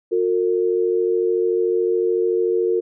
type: tone pair together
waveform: sine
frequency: 360.6 / 454.3 Hz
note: F#4 / A#4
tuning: -45 / -45 cents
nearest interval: major third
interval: 400 cents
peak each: -19 dBFS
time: 0.11-2.81 s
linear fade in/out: 20 ms
effects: none